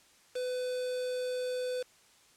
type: tone with quantisation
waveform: triangle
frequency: 502 Hz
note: B4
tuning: 28 cents sharp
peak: -30 dBFS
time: 0.35-1.83 s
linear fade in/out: 10 ms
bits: 7
effects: white hiss -62 dBFS RMS until 2.36 s + low-pass 9000 Hz 12 dB/octave